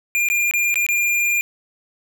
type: tone with dropouts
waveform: square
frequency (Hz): 2403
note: D7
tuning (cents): +39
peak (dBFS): -17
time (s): 0.15-1.41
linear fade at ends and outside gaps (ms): 0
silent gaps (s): 0.287-0.3 / 0.511-0.537 / 0.742-0.757 / 0.865-0.888
effects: none